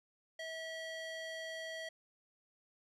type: tone with band-pass filter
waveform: square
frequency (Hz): 647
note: E5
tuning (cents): -32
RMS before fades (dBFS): -44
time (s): 0.39-1.89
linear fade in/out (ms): 5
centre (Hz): 2400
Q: 0.85
effects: none